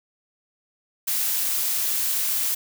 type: noise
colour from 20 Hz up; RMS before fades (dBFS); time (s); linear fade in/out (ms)
blue; -24; 1.07-2.55; 10
effects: none